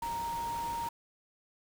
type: tone in noise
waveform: sine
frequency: 932.3 Hz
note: A#5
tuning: in tune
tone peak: -33 dBFS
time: 0.02-0.89 s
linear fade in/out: 5 ms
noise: pink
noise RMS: -45 dBFS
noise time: 0.02-0.89 s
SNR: +9 dB
effects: none